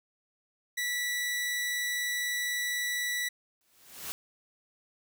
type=tone; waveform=sawtooth; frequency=1956 Hz; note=B6; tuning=17 cents flat; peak=-26 dBFS; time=0.77-3.29 s; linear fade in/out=10 ms
type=noise with exponential growth; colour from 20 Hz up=white; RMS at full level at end=-35 dBFS; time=3.61-4.12 s; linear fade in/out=0 ms; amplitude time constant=110 ms
effects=none